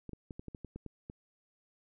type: clicks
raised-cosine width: 3 ms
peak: -30 dBFS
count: 10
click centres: 0.093 / 0.133 / 0.308 / 0.395 / 0.483 / 0.548 / 0.647 / 0.76 / 0.863 / 1.099 s
effects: none